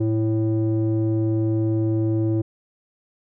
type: tone with low-pass filter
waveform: square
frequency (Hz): 110.2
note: A2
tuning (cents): +3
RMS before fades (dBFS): -21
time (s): 0-2.42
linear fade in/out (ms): 10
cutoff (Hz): 400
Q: 8.5
effects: none